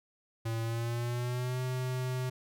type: tone with pitch glide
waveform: square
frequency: 113.8 to 127.74 Hz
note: A#2 to C3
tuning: -41 to -41 cents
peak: -32 dBFS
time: 0.45-2.3 s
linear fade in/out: 10 ms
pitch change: +200 cents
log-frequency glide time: 0.62-1.61 s
effects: none